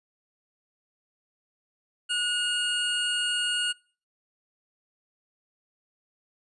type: tone pair together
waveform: square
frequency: 1457.6 / 2852 Hz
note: F#6 / F7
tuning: -26 / +36 cents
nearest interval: octave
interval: 1162 cents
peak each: -32 / -27 dBFS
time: 2.09-3.73 s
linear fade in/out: 20 ms
effects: noise-tail reverb RT60 0.4 s tail -23 dB re dry + resampled to 24000 Hz